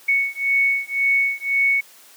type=beating tone pair; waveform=sine; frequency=2217 / 2218.9 Hz; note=C#7 / C#7; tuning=0 / +1 cents; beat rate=1.9 Hz; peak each=-20 dBFS; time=0.08-1.81 s; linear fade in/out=10 ms; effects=white hiss -48 dBFS RMS until 2.16 s + high-pass 300 Hz 12 dB/octave